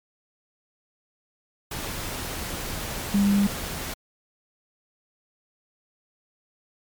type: tone in noise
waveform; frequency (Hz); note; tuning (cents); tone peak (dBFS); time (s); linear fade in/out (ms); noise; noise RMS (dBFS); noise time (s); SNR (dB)
sine; 200.7; G3; +41; -17; 3.14-3.47; 5; pink; -32; 1.71-3.94; +12
effects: MP3 96 kbps